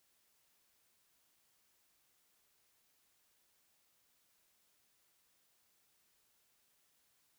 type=silence; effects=white hiss -75 dBFS RMS until 7.38 s